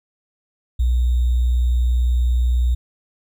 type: tone with sample-and-hold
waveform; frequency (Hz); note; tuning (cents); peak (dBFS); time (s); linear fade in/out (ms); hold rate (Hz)
sine; 61; B1; -21; -14; 0.79-2.75; 10; 3675
effects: none